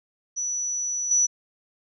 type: tone with level steps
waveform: sine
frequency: 5920 Hz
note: F#8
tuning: in tune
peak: -25 / -17 dBFS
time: 0.36-1.27 s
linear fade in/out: 20 ms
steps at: 1.11 s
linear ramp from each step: 2 ms
effects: none